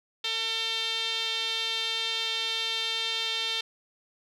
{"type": "tone with band-pass filter", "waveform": "sawtooth", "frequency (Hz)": 450.5, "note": "A4", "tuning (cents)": 41, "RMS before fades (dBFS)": -30, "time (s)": [0.24, 3.61], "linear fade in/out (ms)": 5, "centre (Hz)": 3500, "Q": 4.6, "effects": []}